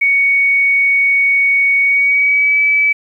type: tone with pitch glide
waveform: sine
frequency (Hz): 2232 to 2296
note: C#7 to D7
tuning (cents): +11 to -40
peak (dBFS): -9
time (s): 0.01-2.93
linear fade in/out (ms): 10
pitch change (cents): +49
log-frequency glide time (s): 1.82-2.61
effects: 8-bit